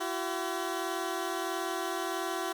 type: tone pair together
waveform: 15% pulse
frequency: 338.5 / 380 Hz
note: E4 / F#4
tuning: +46 / +46 cents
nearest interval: major second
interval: 200 cents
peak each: -28 dBFS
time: 0-2.53 s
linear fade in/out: 10 ms
effects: none